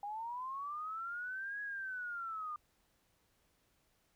sine linear two-way sweep, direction up then down, 802 to 1673 to 1201 Hz, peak -39 dBFS, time 0.03-2.56 s, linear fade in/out 2 ms, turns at 1.61 s, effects pink hiss -75 dBFS RMS until 4.15 s

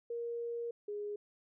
sine tone pair in turn, 470 / 413.9 Hz, A#4 / G#4, +14 / -6 cents, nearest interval major second, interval 220 cents, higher first, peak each -36 / -37 dBFS, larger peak first, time 0.1-0.71 / 0.88-1.16 s, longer first, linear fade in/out 5 ms, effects none

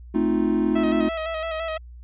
triangle chord, F dominant seventh, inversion first, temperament equal, 220 / 261.6 / 311.1 / 349.2 Hz, A3 / C4 / Eb4 / F4, 0 / 0 / 0 / 0 cents, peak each -22 / -24 / -21 / -23 dBFS, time 0.14-1.09 s, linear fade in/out 10 ms
sawtooth tone with vibrato, 645 Hz, E5, 38 cents flat, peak -22 dBFS, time 0.75-1.78 s, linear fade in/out 10 ms, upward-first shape square, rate 5.9 Hz, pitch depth 32 cents each way
effects added 60 Hz sine -39 dBFS peak until 2.03 s + resampled to 8000 Hz

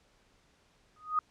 sine tone with exponential growth, 1244.5 Hz, D#6, in tune, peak -22 dBFS, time 0.96-1.19 s, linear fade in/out 2 ms, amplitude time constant 48 ms, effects pink hiss -67 dBFS RMS until 1.3 s + low-pass 7000 Hz 12 dB/octave

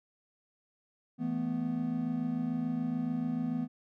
triangle chord, E suspended fourth, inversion none, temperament equal, 164.81 / 220 / 246.9 Hz, E3 / A3 / B3, 0 / 0 / 0 cents, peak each -35 / -35 / -30 dBFS, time 1.18-3.68 s, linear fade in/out 50 ms, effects none

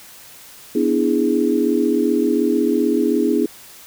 sine chord, E dominant seventh, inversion second, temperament equal, 246.9 / 293.7 / 329.6 / 415.3 Hz, B3 / D4 / E4 / G#4, 0 / 0 / 0 / 0 cents, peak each -20 dBFS, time 0.75-3.46 s, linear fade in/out 5 ms, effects white hiss -42 dBFS RMS until 3.86 s

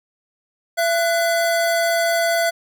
square tone pair together, 673.9 / 1480 Hz, E5 / F#6, +38 / 0 cents, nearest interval octave + major second, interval 1362 cents, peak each -18 / -24 dBFS, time 0.77-2.51 s, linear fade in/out 20 ms, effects none

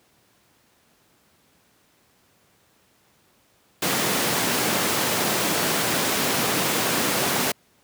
pink high-pass noise, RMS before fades -23 dBFS, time 3.82-7.52 s, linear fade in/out 5 ms, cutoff 170 Hz, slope 12 dB/octave, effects pink hiss -61 dBFS RMS until 7.83 s + high-pass 100 Hz 12 dB/octave

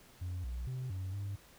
sine tone with pitch steps, 90 / 60.6 / 128.3 / 93.8 / 99.7 Hz, F#2 / B1 / C3 / F#2 / G2, -47 / -32 / -34 / +24 / +30 cents, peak -34 dBFS, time 0.21-1.36 s, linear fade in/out 10 ms, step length 230 ms, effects tanh soft clip ceiling -35 dBFS + pink hiss -60 dBFS RMS until 1.58 s

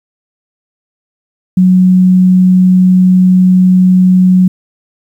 sine tone, 184 Hz, F#3, 9 cents flat, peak -3 dBFS, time 1.57-4.48 s, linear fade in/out 5 ms, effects 7-bit

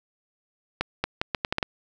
accelerating click train, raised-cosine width 0.3 ms, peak -8 dBFS, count 8, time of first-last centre 0.81-1.628 s, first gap 230 ms, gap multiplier 0.76, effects none

